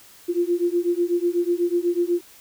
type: beating tone pair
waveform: sine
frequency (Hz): 344.4 / 352.5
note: F4 / F4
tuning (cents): -24 / +16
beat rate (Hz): 8.1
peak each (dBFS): -22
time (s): 0.28-2.21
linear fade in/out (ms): 20
effects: white hiss -49 dBFS RMS until 2.4 s